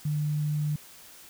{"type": "tone", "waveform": "sine", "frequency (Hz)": 150, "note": "D3", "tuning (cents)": 37, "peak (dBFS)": -25, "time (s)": [0.05, 0.76], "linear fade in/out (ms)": 5, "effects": ["white hiss -50 dBFS RMS until 1.29 s"]}